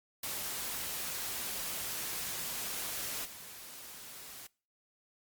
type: noise with level steps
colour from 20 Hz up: white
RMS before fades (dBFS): -38 / -48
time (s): 0.23-4.47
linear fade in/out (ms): 5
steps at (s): 3.24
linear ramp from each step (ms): 20
effects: noise-tail reverb RT60 0.4 s tail -24 dB re dry + Opus 48 kbps